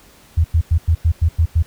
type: tone bursts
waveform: sine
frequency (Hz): 81.7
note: E2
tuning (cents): -15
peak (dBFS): -10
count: 8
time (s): 0.37-1.627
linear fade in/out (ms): 10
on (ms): 74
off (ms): 95
effects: pink hiss -48 dBFS RMS until 1.66 s